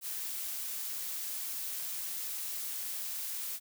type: noise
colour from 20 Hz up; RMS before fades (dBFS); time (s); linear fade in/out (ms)
blue; -38; 0.01-3.6; 50
effects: none